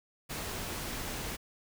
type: noise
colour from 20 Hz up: pink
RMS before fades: -38 dBFS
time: 0.29-1.37 s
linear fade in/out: 20 ms
effects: none